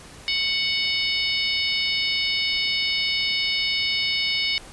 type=harmonic tone; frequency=740 Hz; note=F#5; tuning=in tune; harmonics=3 / 4 / 5 / 6 / 7; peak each=-26 / -27 / -28 / -29 / -29 dBFS; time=0.28-4.58 s; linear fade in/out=0 ms; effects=pink hiss -44 dBFS RMS until 4.72 s + resampled to 24000 Hz